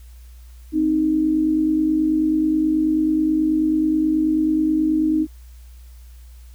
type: tone pair together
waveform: sine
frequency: 262.2 / 311.5 Hz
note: C4 / D#4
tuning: +4 / +2 cents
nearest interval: minor third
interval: 298 cents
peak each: -24 / -16 dBFS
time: 0.72-5.27 s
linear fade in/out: 50 ms
effects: added 60 Hz sine -39 dBFS peak until 6.54 s + white hiss -56 dBFS RMS until 6.54 s